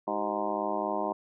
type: harmonic tone with a mistuned harmonic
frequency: 103.83 Hz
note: G#2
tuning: in tune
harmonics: 2 / 3 / 4 / 5 / 6 / 7 / 8 / 9 / 10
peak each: -39 / -37 / -37 / -40 / -34 / -36 / -39 / -35 / -38 dBFS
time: 0.07-1.13 s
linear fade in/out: 10 ms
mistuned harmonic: 4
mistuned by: -110 cents
effects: none